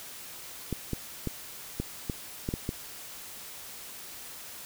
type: clicks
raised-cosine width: 3 ms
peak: -17 dBFS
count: 8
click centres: 0.727 / 0.933 / 1.273 / 1.8 / 2.098 / 2.489 / 2.539 / 2.691 s
effects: white hiss -44 dBFS RMS until 4.65 s